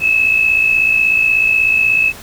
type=tone with amplitude modulation; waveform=sine; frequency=2596 Hz; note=E7; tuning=27 cents flat; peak=-7 dBFS; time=0-2.13 s; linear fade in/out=50 ms; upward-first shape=sine; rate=56.4 Hz; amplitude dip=60%; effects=pink hiss -34 dBFS RMS until 2.22 s